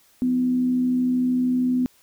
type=tone with frequency modulation; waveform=sine; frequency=251.6 Hz; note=B3; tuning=32 cents sharp; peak=-18 dBFS; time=0.22-1.86 s; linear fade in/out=0 ms; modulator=73 Hz; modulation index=0.22; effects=white hiss -58 dBFS RMS until 2.02 s